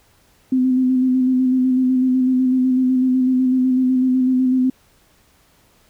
sine tone with vibrato, 256.5 Hz, C4, 34 cents flat, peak -13 dBFS, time 0.52-4.7 s, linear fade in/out 5 ms, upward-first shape square, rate 8 Hz, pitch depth 20 cents each way, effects pink hiss -56 dBFS RMS until 5.89 s

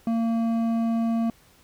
sine tone with hard clipping, 228.8 Hz, A#3, 32 cents flat, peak -23 dBFS, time 0.07-1.3 s, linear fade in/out 2 ms, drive 8 dB, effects pink hiss -57 dBFS RMS until 1.63 s

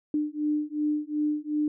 sine beating tone pair, 298.6 / 301.3 Hz, D4 / D4, +29 / +44 cents, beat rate 2.7 Hz, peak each -28 dBFS, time 0.14-1.68 s, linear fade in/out 2 ms, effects none

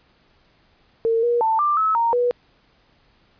sine tone with pitch steps, 455 / 476.8 / 889 / 1184 / 1295 / 928 / 487.3 Hz, A#4 / A#4 / A5 / D6 / E6 / A#5 / B4, -42 / +39 / +18 / +14 / -31 / -8 / -23 cents, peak -16 dBFS, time 1.05-2.31 s, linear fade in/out 0 ms, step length 180 ms, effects pink hiss -59 dBFS RMS until 3.39 s + resampled to 11025 Hz

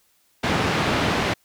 pink band-pass noise, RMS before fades -22 dBFS, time 0.43-1.34 s, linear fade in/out 10 ms, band 110 to 3300 Hz, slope 12 dB/octave, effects white hiss -63 dBFS RMS until 1.44 s

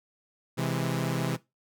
sawtooth chord, C augmented, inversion none, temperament equal, 130.81 / 164.81 / 207.7 Hz, C3 / E3 / G#3, 0 / 0 / 0 cents, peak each -26 / -27 / -32 dBFS, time 0.57-1.37 s, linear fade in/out 20 ms, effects noise-tail reverb RT60 0.2 s tail -18 dB re dry

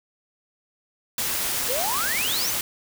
white noise, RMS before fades -26 dBFS, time 1.18-2.61 s, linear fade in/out 2 ms
sine exponential sweep, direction up, 455.5 to 6500 Hz, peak -26 dBFS, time 1.68-2.51 s, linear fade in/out 20 ms
effects none

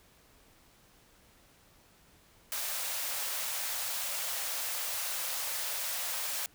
white high-pass noise, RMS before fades -35 dBFS, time 2.52-6.46 s, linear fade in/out 0 ms, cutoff 490 Hz, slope 96 dB/octave, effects pink hiss -62 dBFS RMS until 6.54 s

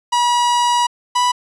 45% pulse tone pair in turn, 966 / 985.2 Hz, B5 / B5, -39 / -5 cents, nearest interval unison, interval 34 cents, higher second, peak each -13 dBFS, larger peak neither, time 0.12-0.87 / 1.15-1.32 s, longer first, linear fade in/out 10 ms, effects resampled to 22050 Hz

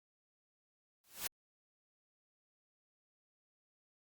white noise with exponential growth, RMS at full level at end -35 dBFS, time 1.04-1.27 s, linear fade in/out 0 ms, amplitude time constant 50 ms, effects Opus 48 kbps

